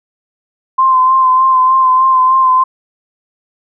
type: tone with vibrato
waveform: sine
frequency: 1040 Hz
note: C6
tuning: 11 cents flat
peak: -6 dBFS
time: 0.78-2.64 s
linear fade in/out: 10 ms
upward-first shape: sine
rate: 3.3 Hz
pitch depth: 27 cents each way
effects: none